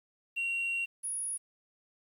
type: tone pair in turn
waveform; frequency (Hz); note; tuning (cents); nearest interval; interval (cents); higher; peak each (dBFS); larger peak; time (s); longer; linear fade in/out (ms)
sine; 2747 / 10371; F7 / E9; -29 / -29; octave + major seventh; 2300; second; -28 / -32; first; 0.36-0.86 / 1.03-1.38; first; 20
effects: tanh soft clip ceiling -28 dBFS + 10-bit